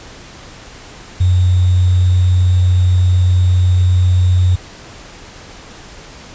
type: tone with sample-and-hold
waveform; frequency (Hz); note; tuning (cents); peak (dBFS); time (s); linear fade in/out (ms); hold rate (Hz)
sine; 90.8; F#2; -32; -8; 1.2-4.56; 10; 3675
effects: pink hiss -36 dBFS RMS until 6.34 s + resampled to 16000 Hz